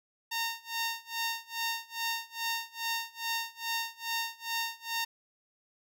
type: tone with tremolo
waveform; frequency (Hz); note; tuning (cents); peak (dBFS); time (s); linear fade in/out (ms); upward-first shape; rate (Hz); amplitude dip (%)
10% pulse; 918; A#5; -27; -21; 0.31-5.05; 10; sine; 2.4; 95
effects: none